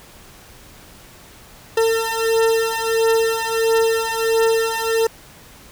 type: beating tone pair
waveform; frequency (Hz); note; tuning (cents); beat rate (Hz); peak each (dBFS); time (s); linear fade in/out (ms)
40% pulse; 450.9 / 452.4; A4 / A4; +42 / +48; 1.5; -18; 1.77-5.07; 5
effects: pink hiss -44 dBFS RMS until 5.71 s